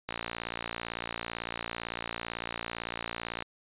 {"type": "click train", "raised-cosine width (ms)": 0.3, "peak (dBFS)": -17, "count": 194, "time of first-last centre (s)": [0.09, 3.423], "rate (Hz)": 57.9, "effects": ["resampled to 8000 Hz"]}